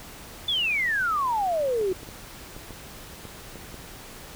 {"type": "exponential sweep", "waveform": "sine", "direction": "down", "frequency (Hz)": [3539, 359.2], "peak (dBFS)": -22, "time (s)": [0.48, 1.93], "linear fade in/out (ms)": 5}
{"type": "clicks", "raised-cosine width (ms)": 2, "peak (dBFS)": -27, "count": 9, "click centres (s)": [1.813, 1.915, 2.032, 2.089, 2.565, 2.707, 3.253, 3.557, 3.743]}
{"effects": ["pink hiss -43 dBFS RMS until 4.35 s"]}